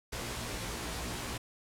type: noise with comb filter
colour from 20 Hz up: pink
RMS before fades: -38 dBFS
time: 0.12-1.38 s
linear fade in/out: 10 ms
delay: 17 ms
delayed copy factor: +1
effects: low-pass 11000 Hz 12 dB/octave